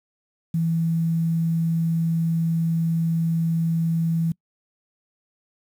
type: tone with quantisation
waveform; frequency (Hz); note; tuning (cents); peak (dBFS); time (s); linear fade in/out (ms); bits
sine; 164.81; E3; 0; -19; 0.54-4.32; 5; 8
effects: noise-tail reverb RT60 0.1 s tail -25 dB re dry